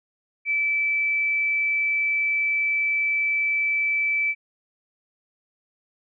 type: tone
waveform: sine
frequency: 2315 Hz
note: D7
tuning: 25 cents flat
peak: -20 dBFS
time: 0.45-4.35 s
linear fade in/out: 50 ms
effects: none